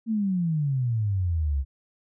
sine exponential sweep, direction down, 230.4 to 65.41 Hz, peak -22 dBFS, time 0.06-1.65 s, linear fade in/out 50 ms, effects none

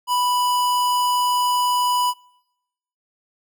square tone, 987.8 Hz, B5, in tune, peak -18 dBFS, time 0.07-2.14 s, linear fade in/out 50 ms, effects noise-tail reverb RT60 0.9 s tail -25 dB re dry

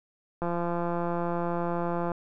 click train, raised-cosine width 1 ms, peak -17 dBFS, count 293, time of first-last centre 0.42-2.118 s, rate 172 Hz, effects none

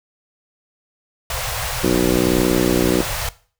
pink band-stop noise, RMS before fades -24 dBFS, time 1.3-3.29 s, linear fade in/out 2 ms, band 140 to 490 Hz, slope 48 dB/octave
harmonic tone, 61.3 Hz, B1, 12 cents flat, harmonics 2 / 3 / 4 / 5 / 6 / 7 / 8 / 9, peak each -31 / -21 / -24 / -20 / -19 / -30 / -25 / -28 dBFS, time 1.83-3.02 s, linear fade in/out 10 ms
effects noise-tail reverb RT60 0.4 s tail -18 dB re dry

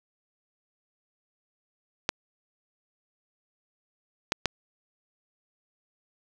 clicks, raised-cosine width 0.2 ms, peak -6 dBFS, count 3, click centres 2.091 / 4.321 / 4.457 s, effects none

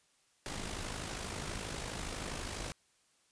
pink noise with amplitude modulation, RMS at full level -38 dBFS, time 0.46-2.72 s, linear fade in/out 0 ms, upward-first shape sine, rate 52.3 Hz, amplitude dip 55%, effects white hiss -71 dBFS RMS until 3.31 s + resampled to 22050 Hz

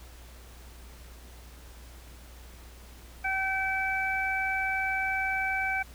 sine tone cluster, 767 / 1540 / 2304 Hz, G5 / G6 / D7, -38 / -31 / -34 cents, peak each -32 / -31 / -30 dBFS, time 3.24-5.83 s, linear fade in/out 10 ms, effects added 60 Hz sine -47 dBFS peak until 5.94 s + pink hiss -53 dBFS RMS until 5.94 s

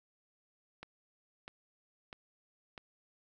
click train, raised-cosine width 0.3 ms, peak -29 dBFS, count 4, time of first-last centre 0.83-2.778 s, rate 1.54 Hz, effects none

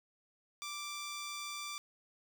10% pulse tone, 1174.7 Hz, D6, in tune, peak -32 dBFS, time 0.62-1.78 s, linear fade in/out 0 ms, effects none

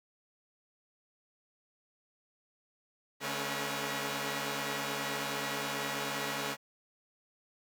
5% pulse tone cluster, 142 / 215.3 / 274.6 / 481.2 Hz, C#3 / A3 / C#4 / B4, +42 / -37 / -16 / -45 cents, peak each -28 dBFS, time 3.2-6.57 s, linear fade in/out 50 ms, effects none

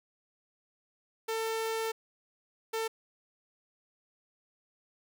sawtooth tone bursts at uneven times, 447.4 Hz, A4, 29 cents sharp, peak -27 dBFS, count 2, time 1.28-1.92 / 2.73-2.88 s, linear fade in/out 10 ms, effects none

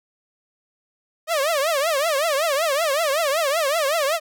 sawtooth tone with vibrato, 604 Hz, D5, 48 cents sharp, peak -15 dBFS, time 1.27-4.2 s, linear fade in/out 50 ms, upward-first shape triangle, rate 5.3 Hz, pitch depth 240 cents each way, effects none

